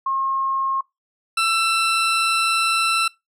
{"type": "tone pair in turn", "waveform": ["sine", "20% pulse"], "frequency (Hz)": [1076, 1337], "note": ["C6", "E6"], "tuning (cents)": [48, 24], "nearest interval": "major third", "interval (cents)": 376, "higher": "second", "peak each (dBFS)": [-19, -12], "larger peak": "second", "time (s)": [[0.06, 0.81], [1.37, 3.08]], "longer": "second", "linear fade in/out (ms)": 5, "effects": ["noise-tail reverb RT60 0.2 s tail -23 dB re dry", "low-pass 11000 Hz 12 dB/octave"]}